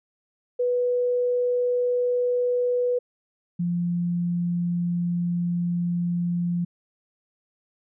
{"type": "tone pair in turn", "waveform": "sine", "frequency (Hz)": [491.9, 173.91], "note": ["B4", "F3"], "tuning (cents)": [-7, -7], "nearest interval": "octave + tritone", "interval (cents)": 1800, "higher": "first", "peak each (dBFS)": [-20, -22], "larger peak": "first", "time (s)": [[0.59, 2.99], [3.59, 6.65]], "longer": "second", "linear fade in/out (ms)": 10, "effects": []}